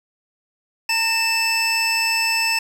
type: tone pair together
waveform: 25% pulse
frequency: 912.1 / 2637 Hz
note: A#5 / E7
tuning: -38 / 0 cents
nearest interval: octave + tritone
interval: 1838 cents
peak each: -21 / -14 dBFS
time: 0.89-2.59 s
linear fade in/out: 5 ms
effects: low-pass 12000 Hz 12 dB/octave + 7-bit